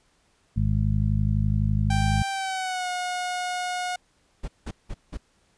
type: harmonic tone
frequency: 51.91 Hz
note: G#1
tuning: in tune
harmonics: 1 / 2 / 3 / 4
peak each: -25 / -23 / -28 / -29 dBFS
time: 0.56-2.23 s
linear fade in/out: 10 ms
type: tone with pitch glide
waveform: sawtooth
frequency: 784 to 723.1 Hz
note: G5 to F#5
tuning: 0 to -40 cents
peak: -23 dBFS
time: 1.9-3.96 s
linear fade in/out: 5 ms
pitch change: -140 cents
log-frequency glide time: 2.3-2.89 s
type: noise bursts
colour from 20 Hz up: brown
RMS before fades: -31 dBFS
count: 4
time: 4.43-5.174 s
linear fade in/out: 10 ms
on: 51 ms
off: 180 ms
effects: pink hiss -65 dBFS RMS until 5.57 s + resampled to 22050 Hz